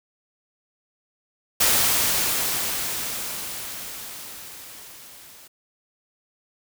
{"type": "noise with level ramp", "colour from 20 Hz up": "white", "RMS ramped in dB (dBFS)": [-18, -47], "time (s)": [1.6, 5.48], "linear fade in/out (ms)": 10, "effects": []}